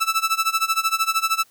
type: tone with tremolo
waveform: sawtooth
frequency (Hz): 1318.5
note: E6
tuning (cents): 0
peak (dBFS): -12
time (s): 0-1.44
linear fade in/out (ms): 20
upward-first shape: sine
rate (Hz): 13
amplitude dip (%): 90
effects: white hiss -57 dBFS RMS until 1.5 s